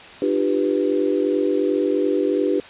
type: chord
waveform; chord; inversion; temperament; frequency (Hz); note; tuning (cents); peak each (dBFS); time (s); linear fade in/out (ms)
sine; G dominant seventh; second; equal with one note detuned; 300.5 / 349.2 / 392 / 493.9; D4 / F4 / G4 / B4; +40 / 0 / 0 / 0; -22 / -25 / -21 / -24; 0.22-2.6; 2
effects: white hiss -40 dBFS RMS until 2.69 s + resampled to 8000 Hz